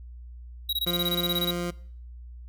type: tone bursts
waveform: square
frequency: 3848 Hz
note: B7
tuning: 46 cents flat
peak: -25 dBFS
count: 14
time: 0.69-1.51 s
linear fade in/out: 5 ms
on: 40 ms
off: 20 ms
type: tone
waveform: 20% pulse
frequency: 174.61 Hz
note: F3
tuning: in tune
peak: -23 dBFS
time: 0.86-1.71 s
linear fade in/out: 10 ms
effects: noise-tail reverb RT60 0.6 s tail -22 dB re dry + added 60 Hz sine -40 dBFS peak until 2.48 s